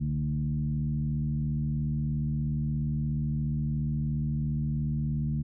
sine tone with frequency modulation, 146.83 Hz, D3, in tune, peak -26 dBFS, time 0-5.43 s, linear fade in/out 20 ms, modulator 77 Hz, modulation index 0.9, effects none

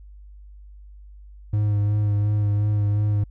triangle tone with vibrato, 103.83 Hz, G#2, in tune, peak -16 dBFS, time 1.53-3.24 s, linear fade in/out 5 ms, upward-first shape sine, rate 2.8 Hz, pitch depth 22 cents each way, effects added 50 Hz sine -41 dBFS peak until 3.3 s

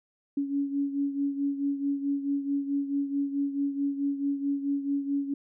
sine beating tone pair, 280 / 284.6 Hz, C#4 / C#4, +18 / +46 cents, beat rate 4.6 Hz, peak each -27 / -33 dBFS, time 0.37-5.34 s, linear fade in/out 5 ms, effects none

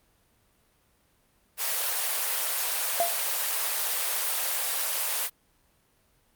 white high-pass noise, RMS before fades -28 dBFS, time 1.57-5.3 s, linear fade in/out 50 ms, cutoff 470 Hz, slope 48 dB/octave
triangle tone with exponential decay, 684 Hz, F5, 36 cents flat, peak -16 dBFS, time 3-3.19 s, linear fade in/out 1 ms, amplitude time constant 40 ms
effects pink hiss -66 dBFS RMS until 6.35 s + Opus 32 kbps

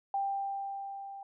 sine tone with level ramp, 790 Hz, G5, 13 cents sharp, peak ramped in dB -28 to -42 dBFS, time 0.14-1.23 s, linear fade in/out 2 ms, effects none

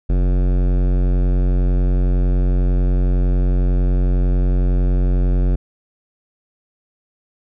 sine tone with hard clipping, 45.49 Hz, F#1, 29 cents flat, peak -15 dBFS, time 0.09-5.56 s, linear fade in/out 10 ms, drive 17 dB, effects none

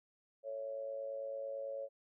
sine tone with amplitude modulation, 554.4 Hz, C#5, in tune, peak -36 dBFS, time 0.43-1.89 s, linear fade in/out 50 ms, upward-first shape sine, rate 109 Hz, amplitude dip 65%, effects none

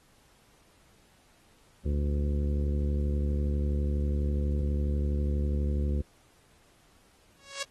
harmonic tone, 72.2 Hz, D2, 29 cents flat, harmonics 1 / 2 / 3 / 4 / 5 / 6 / 7, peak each -26 / -36 / -36 / -43 / -41 / -47 / -44 dBFS, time 1.85-6.02 s, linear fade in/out 10 ms
5% pulse tone with exponential growth, 554.4 Hz, C#5, in tune, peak -18 dBFS, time 7.36-7.63 s, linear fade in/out 5 ms, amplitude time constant 57 ms
effects pink hiss -63 dBFS RMS until 7.7 s + AAC 32 kbps

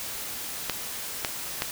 clicks, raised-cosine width 0.2 ms, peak -8 dBFS, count 3, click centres 0.697 / 1.248 / 1.621 s, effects white hiss -35 dBFS RMS until 1.71 s

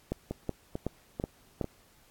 two click trains, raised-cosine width 2 ms, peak -20 / -17 dBFS, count 4 / 5, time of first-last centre 0.31-1.643 / 0.12-1.613 s, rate 2.25 / 2.68 Hz, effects pink hiss -62 dBFS RMS until 2.1 s + AAC 64 kbps

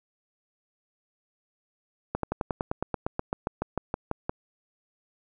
slowing click train, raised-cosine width 1 ms, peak -13 dBFS, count 18, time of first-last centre 2.15-4.295 s, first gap 83 ms, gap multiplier 1.05, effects none

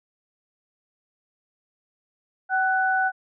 sine tone pair together, 760.6 / 1489 Hz, F#5 / F#6, +48 / +11 cents, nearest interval octave, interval 1163 cents, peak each -22 dBFS, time 2.49-3.12 s, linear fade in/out 50 ms, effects none

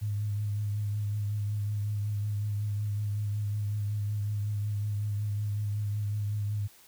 sine tone with vibrato, 103.83 Hz, G#2, in tune, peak -28 dBFS, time 0.01-6.68 s, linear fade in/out 20 ms, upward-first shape triangle, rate 5.4 Hz, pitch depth 35 cents each way, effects white hiss -57 dBFS RMS until 6.87 s

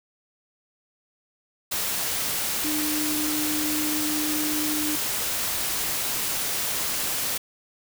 sine tone in noise, 303.4 Hz, D#4, 44 cents flat, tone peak -27 dBFS, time 2.64-4.96 s, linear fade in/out 10 ms, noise white, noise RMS -27 dBFS, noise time 1.71-7.38 s, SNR -3 dB, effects none

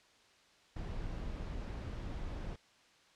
brown noise, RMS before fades -41 dBFS, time 0.76-2.56 s, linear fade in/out 5 ms, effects white hiss -65 dBFS RMS until 3.15 s + low-pass 5000 Hz 12 dB/octave

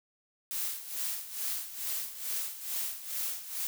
blue noise with tremolo, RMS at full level -33 dBFS, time 0.51-3.67 s, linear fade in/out 0 ms, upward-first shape sine, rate 2.3 Hz, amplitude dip 75%, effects none

